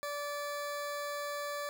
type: tone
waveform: 20% pulse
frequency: 580 Hz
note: D5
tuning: 22 cents flat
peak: -31 dBFS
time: 0.03-1.69 s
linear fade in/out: 0 ms
effects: none